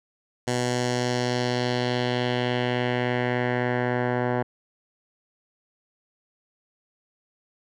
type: tone with low-pass filter sweep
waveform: 10% pulse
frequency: 123.47 Hz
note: B2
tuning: in tune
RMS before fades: -25 dBFS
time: 0.47-4.43 s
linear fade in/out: 10 ms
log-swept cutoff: 7700 to 1300 Hz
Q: 1.8
effects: none